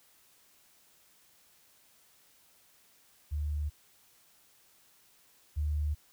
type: tone pair in turn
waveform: sine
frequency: 74.3 / 74.7 Hz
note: D2 / D2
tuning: +21 / +30 cents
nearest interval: unison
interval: 9 cents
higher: second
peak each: -30 / -28 dBFS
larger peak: second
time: 3.31-3.7 / 5.56-5.95 s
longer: neither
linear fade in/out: 20 ms
effects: white hiss -64 dBFS RMS until 6.12 s